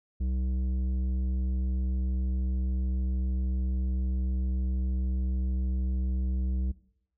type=tone with tanh clipping; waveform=sine; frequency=63.8 Hz; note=C2; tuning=43 cents flat; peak=-28 dBFS; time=0.2-6.72 s; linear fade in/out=10 ms; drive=10 dB; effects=noise-tail reverb RT60 0.7 s tail -19 dB re dry